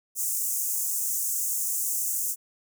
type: high-pass noise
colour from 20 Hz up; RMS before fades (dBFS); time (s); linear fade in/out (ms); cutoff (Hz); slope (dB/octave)
pink; -28; 0.15-2.36; 50; 6500; 48
effects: none